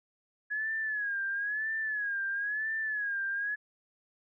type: tone with vibrato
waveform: sine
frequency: 1679 Hz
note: G#6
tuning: 18 cents sharp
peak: -30 dBFS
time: 0.5-3.56 s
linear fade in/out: 20 ms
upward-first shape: sine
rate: 1 Hz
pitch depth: 100 cents each way
effects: none